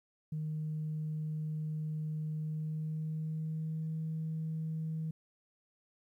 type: tone with pitch glide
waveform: sine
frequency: 154.7 to 158.96 Hz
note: D#3 to D#3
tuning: -10 to +37 cents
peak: -33 dBFS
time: 0.32-5.11 s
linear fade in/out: 5 ms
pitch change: +47 cents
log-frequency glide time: 2.35-3.97 s
effects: tanh soft clip ceiling -30 dBFS + 12-bit